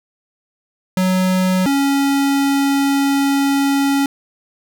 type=tone pair in turn; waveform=square; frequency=185.5 / 277.9 Hz; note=F#3 / C#4; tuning=+5 / +4 cents; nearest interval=perfect fifth; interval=699 cents; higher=second; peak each=-14 dBFS; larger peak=neither; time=0.97-1.66 / 1.66-4.06 s; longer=second; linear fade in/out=2 ms; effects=none